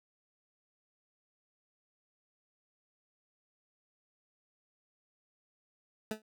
20% pulse tone with exponential decay, 216.5 Hz, A3, 28 cents flat, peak -26 dBFS, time 6.11-6.22 s, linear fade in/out 2 ms, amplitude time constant 23 ms, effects none

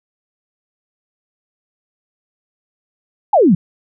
sine exponential sweep, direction down, 894 to 155.56 Hz, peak -7 dBFS, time 3.33-3.55 s, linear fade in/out 5 ms, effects none

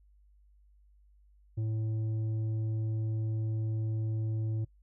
sine tone with tanh clipping, 110 Hz, A2, in tune, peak -31 dBFS, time 1.57-4.65 s, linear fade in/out 10 ms, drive 7 dB, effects noise-tail reverb RT60 0.1 s tail -22 dB re dry + added 50 Hz sine -59 dBFS peak until 4.82 s

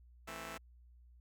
5% pulse chord, A minor, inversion second, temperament just, 165 / 220 / 264 Hz, E3 / A3 / C4, +2 / 0 / +16 cents, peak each -38 / -38 / -39 dBFS, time 0.27-0.58 s, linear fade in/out 10 ms, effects added 60 Hz sine -58 dBFS peak until 1.2 s

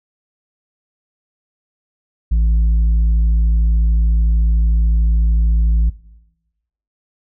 sine tone with tanh clipping, 55.4 Hz, A1, 13 cents sharp, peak -12 dBFS, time 2.31-5.9 s, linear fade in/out 10 ms, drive 4 dB, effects noise-tail reverb RT60 1.0 s tail -19 dB re dry

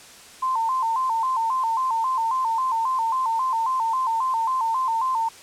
sine tone with vibrato, 970 Hz, B5, 31 cents flat, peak -20 dBFS, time 0.42-5.29 s, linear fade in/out 10 ms, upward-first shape square, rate 3.7 Hz, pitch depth 120 cents each way, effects white hiss -45 dBFS RMS until 5.42 s + low-pass 9000 Hz 12 dB/octave

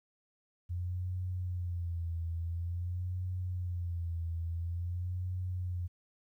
sine tone with vibrato, 87.31 Hz, F2, in tune, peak -33 dBFS, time 0.69-5.88 s, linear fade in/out 20 ms, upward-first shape sine, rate 0.48 Hz, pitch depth 79 cents each way, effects 12-bit

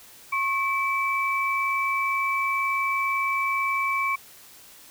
sine tone pair together, 1089.7 / 2309 Hz, C#6 / D7, -30 / -30 cents, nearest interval octave + minor second, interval 1300 cents, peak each -25 dBFS, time 0.32-4.16 s, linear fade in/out 10 ms, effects white hiss -49 dBFS RMS until 4.9 s

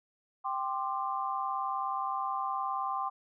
sine chord, G suspended fourth, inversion none, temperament equal with one note detuned, 784 / 1046.5 / 1185.6 Hz, G5 / C6 / D6, 0 / 0 / +16 cents, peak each -35 / -34 / -36 dBFS, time 0.44-3.1 s, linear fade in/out 20 ms, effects none

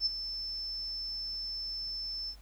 sine tone with ADSR envelope, 5290 Hz, E8, 5 cents sharp, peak -24 dBFS, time 0-2.36 s, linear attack 59 ms, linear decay 21 ms, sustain -11 dB, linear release 72 ms, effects added 50 Hz sine -50 dBFS peak until 2.41 s + pink hiss -62 dBFS RMS until 2.41 s

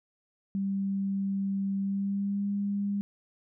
sine tone with pitch glide, 196 to 201.4 Hz, G3 to G3, 0 to +47 cents, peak -27 dBFS, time 0.55-3.01 s, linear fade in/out 0 ms, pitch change +47 cents, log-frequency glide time 1.8-2.47 s, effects none

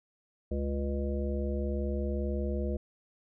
harmonic tone with a mistuned harmonic, 70.2 Hz, C#2, 22 cents sharp, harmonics 1 / 3 / 5 / 7 / 9, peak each -31 / -36 / -38 / -39 / -41 dBFS, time 0.51-2.77 s, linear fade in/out 5 ms, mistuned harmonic 9, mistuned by -62 cents, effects none

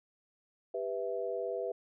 sine chord, E minor, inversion first, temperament just, 395.6 / 494.4 / 659.3 Hz, G4 / B4 / E5, +16 / +2 / 0 cents, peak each -38 / -36 / -38 dBFS, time 0.74-1.72 s, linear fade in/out 5 ms, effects none

